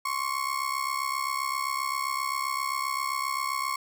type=ring-modulated tone; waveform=35% pulse; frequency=1092 Hz; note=C#6; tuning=26 cents flat; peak=-23 dBFS; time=0.05-3.76 s; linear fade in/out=5 ms; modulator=33.8 Hz; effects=none